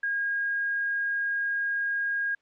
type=tone; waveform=sine; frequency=1629 Hz; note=G#6; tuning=34 cents flat; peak=-25 dBFS; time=0.03-2.35 s; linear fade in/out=5 ms; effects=white hiss -70 dBFS RMS until 2.41 s + low-pass 3000 Hz 12 dB/octave